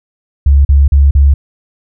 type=tone bursts; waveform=sine; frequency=70 Hz; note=C#2; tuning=18 cents sharp; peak=-3 dBFS; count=4; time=0.46-1.34 s; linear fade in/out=5 ms; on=190 ms; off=40 ms; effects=none